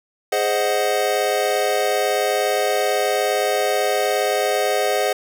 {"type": "chord", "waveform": "square", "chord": "Ab dominant seventh", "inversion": "none", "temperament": "equal", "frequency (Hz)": [415.3, 523.3, 622.3, 740], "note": ["Ab4", "C5", "Eb5", "Gb5"], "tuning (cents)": [0, 0, 0, 0], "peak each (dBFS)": -24, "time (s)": [0.32, 5.13], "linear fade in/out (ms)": 5, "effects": []}